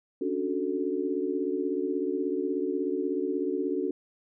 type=chord; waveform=sine; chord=D major seventh; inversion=third; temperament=equal; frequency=277.2 / 293.7 / 370 / 440 Hz; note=C#4 / D4 / F#4 / A4; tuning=0 / 0 / 0 / 0 cents; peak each=-33 / -33 / -30 / -33 dBFS; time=0.21-3.91 s; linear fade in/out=5 ms; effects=none